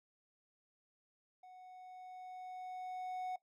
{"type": "tone with level ramp", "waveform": "triangle", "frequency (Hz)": 738, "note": "F#5", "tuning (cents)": -5, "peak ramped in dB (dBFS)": [-52, -35], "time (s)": [1.43, 3.36], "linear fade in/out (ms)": 5, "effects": ["noise-tail reverb RT60 0.1 s tail -17 dB re dry"]}